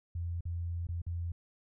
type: tone with dropouts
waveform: sine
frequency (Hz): 85.6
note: F2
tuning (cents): -34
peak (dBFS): -33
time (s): 0.15-1.32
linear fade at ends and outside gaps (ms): 5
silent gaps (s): 0.408-0.453 / 0.87-0.888 / 1.018-1.065
effects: none